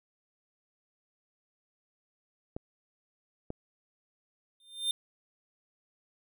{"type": "clicks", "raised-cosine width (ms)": 2, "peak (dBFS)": -23, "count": 2, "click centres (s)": [2.565, 3.504]}
{"type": "tone with exponential growth", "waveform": "square", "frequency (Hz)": 3600, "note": "A7", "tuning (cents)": 39, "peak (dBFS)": -25, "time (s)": [4.6, 4.91], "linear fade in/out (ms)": 2, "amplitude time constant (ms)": 67}
{"effects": []}